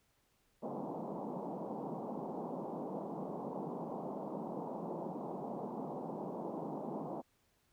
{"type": "band-pass noise", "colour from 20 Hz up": "pink", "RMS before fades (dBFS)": -42, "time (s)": [0.62, 7.22], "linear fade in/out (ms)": 20, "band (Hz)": [160, 970], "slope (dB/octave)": 48, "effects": ["pink hiss -75 dBFS RMS until 7.72 s"]}